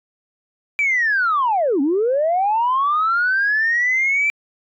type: linear two-way sweep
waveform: sine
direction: down then up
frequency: 2349 to 261.6 to 2349 Hz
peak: -14 dBFS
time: 0.79-4.3 s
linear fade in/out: 0 ms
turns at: 1.81 s
effects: tanh soft clip ceiling -11 dBFS